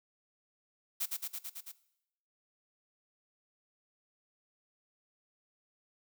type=noise with echo; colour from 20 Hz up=blue; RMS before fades=-34 dBFS; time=1-1.06 s; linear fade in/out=10 ms; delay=110 ms; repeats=6; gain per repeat=-2 dB; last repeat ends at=1.72 s; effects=noise-tail reverb RT60 0.8 s tail -18 dB re dry